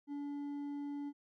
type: tone with hard clipping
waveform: triangle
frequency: 286.8 Hz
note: D4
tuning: 41 cents flat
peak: -40 dBFS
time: 0.07-1.13 s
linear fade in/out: 50 ms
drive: 7 dB
effects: none